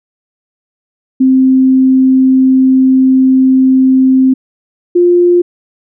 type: tone pair in turn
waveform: sine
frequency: 261.6 / 351.7 Hz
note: C4 / F4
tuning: 0 / +12 cents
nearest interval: perfect fourth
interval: 512 cents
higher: second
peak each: -4 dBFS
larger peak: neither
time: 1.2-4.34 / 4.95-5.42 s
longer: first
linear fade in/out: 10 ms
effects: none